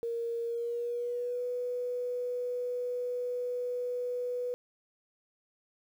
sine tone with pitch glide, 466.2 to 492.5 Hz, A#4 to B4, 0 to -5 cents, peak -31 dBFS, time 0.03-4.54 s, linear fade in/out 0 ms, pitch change +95 cents, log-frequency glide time 0.45-1.43 s, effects 10-bit

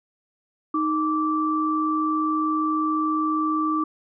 sine tone pair together, 311.1 / 1165.8 Hz, D#4 / D6, 0 / -13 cents, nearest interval octave + major seventh, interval 2287 cents, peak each -23 dBFS, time 0.74-3.84 s, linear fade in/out 5 ms, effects none

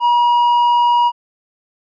sine tone with tanh clipping, 959 Hz, A#5, 49 cents sharp, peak -11 dBFS, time 0-1.12 s, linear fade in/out 50 ms, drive 5 dB, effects none

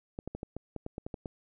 clicks, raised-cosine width 2 ms, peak -24 dBFS, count 11, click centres 0.189 / 0.276 / 0.35 / 0.431 / 0.566 / 0.763 / 0.864 / 0.981 / 1.065 / 1.142 / 1.258 s, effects none

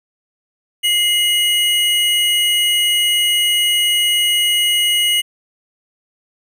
square tone pair together, 2093 / 2906 Hz, C7 / F#7, 0 / -32 cents, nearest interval tritone, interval 568 cents, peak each -22 / -14 dBFS, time 0.83-5.22 s, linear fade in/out 20 ms, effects none

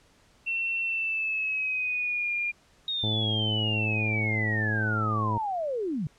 sine tone with pitch glide, 2705 to 2410 Hz, E7 to D7, +44 to +44 cents, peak -26 dBFS, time 0.46-2.52 s, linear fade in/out 20 ms, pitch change -200 cents, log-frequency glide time 0.83-2.33 s
sine linear sweep, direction down, 3751 to 132.4 Hz, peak -27 dBFS, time 2.88-6.07 s, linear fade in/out 2 ms
harmonic tone, 108.2 Hz, A2, 29 cents flat, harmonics 1 / 2 / 3 / 4 / 5 / 6 / 7 / 8, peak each -28 / -34 / -38 / -40 / -42 / -44 / -45 / -46 dBFS, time 3.03-5.38 s, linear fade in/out 5 ms
effects pink hiss -61 dBFS RMS until 6.18 s + low-pass 8000 Hz 12 dB/octave

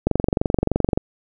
click train, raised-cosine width 2 ms, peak -4 dBFS, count 22, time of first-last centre 0.07-0.975 s, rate 23.2 Hz, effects none

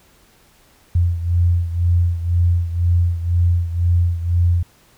sine beating tone pair, 86.3 / 88.3 Hz, F2 / F2, -20 / +20 cents, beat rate 2 Hz, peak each -15 / -20 dBFS, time 0.95-4.63 s, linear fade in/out 5 ms, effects pink hiss -53 dBFS RMS until 4.97 s

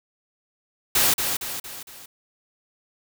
white noise with echo, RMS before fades -19 dBFS, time 0.95-1.14 s, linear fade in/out 5 ms, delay 230 ms, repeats 4, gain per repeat -6 dB, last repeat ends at 2.06 s, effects none

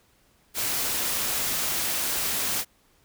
white noise, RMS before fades -27 dBFS, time 0.54-2.65 s, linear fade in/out 50 ms, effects pink hiss -63 dBFS RMS until 3.04 s

